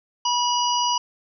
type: harmonic tone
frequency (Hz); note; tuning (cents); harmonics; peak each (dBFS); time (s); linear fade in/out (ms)
972; B5; -28; 1 / 3 / 5 / 6; -21 / -26 / -28 / -29; 0.25-0.98; 5
effects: none